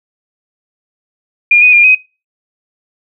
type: tone with pitch steps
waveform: sine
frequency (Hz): 2415 / 2489 / 2407 / 2518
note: D7 / D#7 / D7 / D#7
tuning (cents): +48 / 0 / +42 / +20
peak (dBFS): -3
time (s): 1.51-1.95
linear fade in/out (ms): 5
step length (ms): 110
effects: noise-tail reverb RT60 0.3 s tail -24 dB re dry